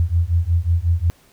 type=beating tone pair; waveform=sine; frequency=82.41 / 87.91 Hz; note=E2 / F2; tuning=0 / +12 cents; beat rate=5.5 Hz; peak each=-18 dBFS; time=0-1.1 s; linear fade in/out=0 ms; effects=pink hiss -54 dBFS RMS until 1.32 s